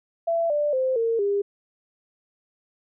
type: tone with pitch steps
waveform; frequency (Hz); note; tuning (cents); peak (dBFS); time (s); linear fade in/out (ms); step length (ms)
sine; 670 / 590 / 519.6 / 457.6 / 403; E5 / D5 / C5 / A#4 / G4; +28 / +8 / -12 / -32 / +48; -20; 0.27-1.42; 10; 230
effects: none